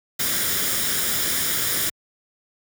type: noise with comb filter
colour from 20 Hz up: white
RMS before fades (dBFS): -23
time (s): 0.19-1.9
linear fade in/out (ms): 10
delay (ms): 0.57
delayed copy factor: +0.55
effects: high-pass 60 Hz 12 dB/octave